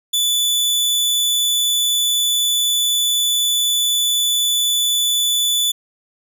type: tone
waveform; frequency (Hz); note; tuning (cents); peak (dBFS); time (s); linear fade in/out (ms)
sawtooth; 3476; A7; -22; -12; 0.13-5.72; 10
effects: 9-bit